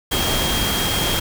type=tone in noise; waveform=sine; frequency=3236 Hz; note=G#7; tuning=46 cents flat; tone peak=-24 dBFS; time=0.11-1.2 s; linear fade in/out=10 ms; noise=pink; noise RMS=-21 dBFS; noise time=0.11-1.2 s; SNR=-6 dB; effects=none